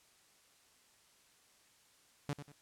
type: tone with echo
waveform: sawtooth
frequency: 144.4 Hz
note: D3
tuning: 29 cents flat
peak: -31 dBFS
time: 2.29-2.33 s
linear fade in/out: 0 ms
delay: 94 ms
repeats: 2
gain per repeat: -10 dB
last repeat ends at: 2.518 s
effects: white hiss -67 dBFS RMS until 2.61 s + low-pass 10000 Hz 12 dB/octave